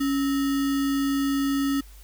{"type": "tone with sample-and-hold", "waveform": "sine", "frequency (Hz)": 277.2, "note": "C#4", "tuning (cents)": 0, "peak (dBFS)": -21, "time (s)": [0, 1.81], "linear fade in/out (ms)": 10, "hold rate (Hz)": 1575, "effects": ["added 50 Hz sine -44 dBFS peak until 2.03 s", "white hiss -54 dBFS RMS until 2.03 s"]}